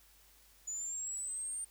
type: exponential sweep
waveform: sine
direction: up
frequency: 6920 to 8870 Hz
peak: -37 dBFS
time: 0.67-1.65 s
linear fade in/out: 10 ms
effects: added 50 Hz sine -67 dBFS peak until 1.7 s + white hiss -64 dBFS RMS until 1.7 s